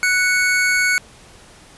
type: tone pair together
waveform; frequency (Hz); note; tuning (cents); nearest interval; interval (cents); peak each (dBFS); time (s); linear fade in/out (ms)
square; 1480 / 2217; F#6 / C#7; 0 / 0; perfect fifth; 700; -18; 0.03-0.98; 0
effects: pink hiss -45 dBFS RMS until 1.77 s + resampled to 24000 Hz